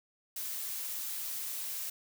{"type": "noise", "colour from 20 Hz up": "blue", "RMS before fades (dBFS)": -38, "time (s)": [0.36, 1.9], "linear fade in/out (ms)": 5, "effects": []}